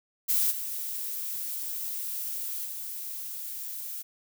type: noise with level steps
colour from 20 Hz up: violet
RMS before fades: -25 / -34 / -37 dBFS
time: 0.28-4.03 s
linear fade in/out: 20 ms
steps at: 0.5 / 2.64 s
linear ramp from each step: 20 ms
effects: none